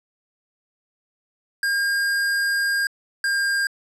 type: tone pair in turn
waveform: square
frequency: 1613 / 1606.5 Hz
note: G6 / G6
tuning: +49 / +42 cents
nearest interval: unison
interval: 7 cents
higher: first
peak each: -20 dBFS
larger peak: neither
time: 1.63-2.87 / 3.24-3.67 s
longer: first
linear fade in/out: 2 ms
effects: low-pass 11000 Hz 12 dB/octave